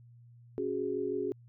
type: chord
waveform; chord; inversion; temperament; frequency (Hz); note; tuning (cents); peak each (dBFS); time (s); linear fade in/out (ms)
sine; C# suspended fourth; none; just; 277.2 / 369.6 / 415.8; C#4 / F#4 / G#4; 0 / -2 / +2; -38 / -34 / -34; 0.58-1.32; 0
effects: added 119 Hz sine -53 dBFS peak until 1.48 s